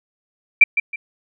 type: tone with echo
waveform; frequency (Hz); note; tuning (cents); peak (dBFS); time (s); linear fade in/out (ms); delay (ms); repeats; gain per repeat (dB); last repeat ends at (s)
sine; 2349; D7; 0; -4; 0.61-0.64; 5; 160; 2; -10; 0.96
effects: none